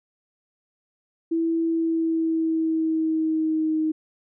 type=tone with pitch glide; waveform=sine; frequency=329.4 to 313.4 Hz; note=E4 to D#4; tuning=-1 to +13 cents; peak=-20 dBFS; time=1.31-3.92 s; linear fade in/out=10 ms; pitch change=-86 cents; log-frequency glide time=1.65-3.79 s; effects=none